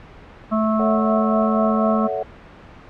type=harmonic tone; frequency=218.4 Hz; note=A3; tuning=13 cents flat; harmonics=1 / 3 / 5 / 6; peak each=-18 / -23 / -25 / -26 dBFS; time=0.51-2.08 s; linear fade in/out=20 ms
type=chord; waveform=sine; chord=F# minor seventh; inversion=first; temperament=equal with one note detuned; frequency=440 / 562.1 / 659.3 / 740 Hz; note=A4 / C#5 / E5 / F#5; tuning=0 / +24 / 0 / 0 cents; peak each=-27 dBFS; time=0.79-2.23 s; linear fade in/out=5 ms
effects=pink hiss -42 dBFS RMS until 2.89 s + low-pass 2000 Hz 12 dB/octave